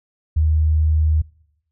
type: tone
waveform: sine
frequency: 77.78 Hz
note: D#2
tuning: in tune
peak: -13 dBFS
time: 0.36-1.22 s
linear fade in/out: 10 ms
effects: noise-tail reverb RT60 0.8 s tail -24 dB re dry